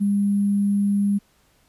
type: tone with sample-and-hold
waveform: sine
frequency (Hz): 201.6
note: G3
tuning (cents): +49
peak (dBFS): -17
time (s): 0-1.19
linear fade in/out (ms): 20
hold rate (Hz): 11025
effects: pink hiss -61 dBFS RMS until 1.68 s + resampled to 32000 Hz